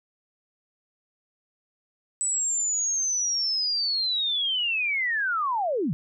sine linear sweep, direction down, 8000 to 129.8 Hz, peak -23 dBFS, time 2.21-5.93 s, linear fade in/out 0 ms, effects none

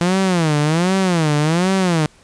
sawtooth tone with vibrato, 168.4 Hz, E3, 37 cents sharp, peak -10 dBFS, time 0.01-2.06 s, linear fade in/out 0 ms, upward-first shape sine, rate 1.3 Hz, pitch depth 230 cents each way, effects pink hiss -50 dBFS RMS until 2.23 s + resampled to 22050 Hz

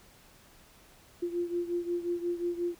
sine beating tone pair, 346.5 / 352.1 Hz, F4 / F4, -14 / +14 cents, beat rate 5.6 Hz, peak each -31 / -35 dBFS, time 1.22-2.75 s, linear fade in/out 10 ms, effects pink hiss -58 dBFS RMS until 2.79 s

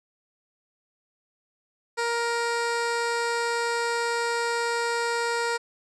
15% pulse tone, 469.1 Hz, A#4, 11 cents sharp, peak -18 dBFS, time 1.97-5.58 s, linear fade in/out 20 ms, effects resampled to 22050 Hz

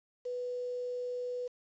sine tone with quantisation, 493.9 Hz, B4, in tune, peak -34 dBFS, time 0.25-1.48 s, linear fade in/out 10 ms, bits 9, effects resampled to 16000 Hz

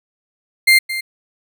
35% pulse tone with echo, 2100 Hz, C7, 6 cents sharp, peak -6 dBFS, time 0.67-0.79 s, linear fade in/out 10 ms, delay 220 ms, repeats 1, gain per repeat -13 dB, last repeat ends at 1.01 s, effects none

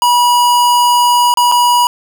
square tone with dropouts, 970 Hz, B5, 31 cents flat, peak -8 dBFS, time 0.02-1.87 s, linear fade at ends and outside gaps 1 ms, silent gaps 1.34-1.372 / 1.516-1.521 s, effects 7-bit

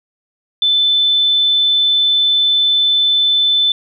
sine tone, 3520 Hz, A7, in tune, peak -10 dBFS, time 0.62-3.72 s, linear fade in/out 2 ms, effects none

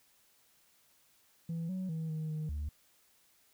sine tone with pitch steps, 165.9 / 186.7 / 160.7 / 156.7 / 154.7 / 73.9 Hz, E3 / F#3 / E3 / D#3 / D#3 / D2, +11 / +16 / -44 / +13 / -10 / +11 cents, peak -32 dBFS, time 1.49-2.69 s, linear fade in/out 5 ms, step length 200 ms, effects tanh soft clip ceiling -33 dBFS + white hiss -68 dBFS RMS until 3.53 s

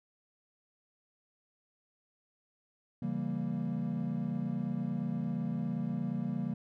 triangle chord, C# diminished seventh, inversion none, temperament equal with one note detuned, 138.59 / 167.6 / 196 / 233.1 Hz, C#3 / E3 / G3 / Bb3, 0 / +29 / 0 / 0 cents, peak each -37 / -35 / -35 / -34 dBFS, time 3.02-6.54 s, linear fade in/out 5 ms, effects tanh soft clip ceiling -20 dBFS

